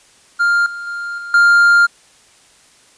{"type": "tone with level steps", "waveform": "triangle", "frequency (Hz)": 1400, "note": "F6", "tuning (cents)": 4, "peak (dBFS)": [-9, -23, -20, -24, -5], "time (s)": [0.39, 1.87], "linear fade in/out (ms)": 20, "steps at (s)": [0.66, 0.87, 1.18, 1.34], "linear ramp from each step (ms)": 2, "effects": ["white hiss -49 dBFS RMS until 2.97 s", "resampled to 22050 Hz"]}